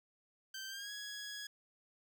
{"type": "tone with pitch glide", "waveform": "15% pulse", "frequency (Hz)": [1557, 1668.8], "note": ["G6", "G#6"], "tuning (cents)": [-12, 8], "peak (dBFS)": -37, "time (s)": [0.54, 1.47], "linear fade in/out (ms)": 5, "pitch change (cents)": 120, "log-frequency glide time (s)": [0.68, 0.91], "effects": []}